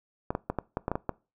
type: clicks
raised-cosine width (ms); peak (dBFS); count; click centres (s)
1; -14; 9; 0.305 / 0.351 / 0.5 / 0.587 / 0.771 / 0.881 / 0.916 / 0.955 / 1.093
effects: noise-tail reverb RT60 0.3 s tail -22 dB re dry